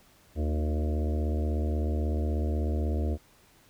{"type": "harmonic tone with a mistuned harmonic", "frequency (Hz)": 76.3, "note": "D#2", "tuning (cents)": -33, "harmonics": [1, 3, 4, 5, 6, 7, 8, 9], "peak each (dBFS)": [-26, -36, -38, -40, -42, -43, -44, -45], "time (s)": [0.35, 3.18], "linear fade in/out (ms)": 50, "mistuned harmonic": 5, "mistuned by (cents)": -46, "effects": ["pink hiss -60 dBFS RMS until 3.69 s"]}